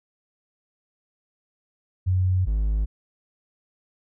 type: tone pair in turn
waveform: sine / triangle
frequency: 92.5 / 52.43 Hz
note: F#2 / G#1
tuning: 0 / +17 cents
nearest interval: minor seventh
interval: 983 cents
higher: first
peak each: -18 dBFS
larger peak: neither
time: 2.06-2.46 / 2.46-2.86 s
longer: neither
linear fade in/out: 20 ms
effects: none